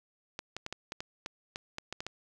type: clicks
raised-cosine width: 0.2 ms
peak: -20 dBFS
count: 12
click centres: 0.391 / 0.566 / 0.664 / 0.726 / 0.921 / 1.005 / 1.261 / 1.559 / 1.784 / 1.926 / 2.005 / 2.066 s
effects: none